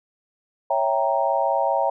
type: chord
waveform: sine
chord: C# diminished seventh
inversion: none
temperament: equal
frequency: 554.4 / 659.3 / 784 / 932.3 Hz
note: C#5 / E5 / G5 / Bb5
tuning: 0 / 0 / 0 / 0 cents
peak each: -24 dBFS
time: 0.7-1.9 s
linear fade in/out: 5 ms
effects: none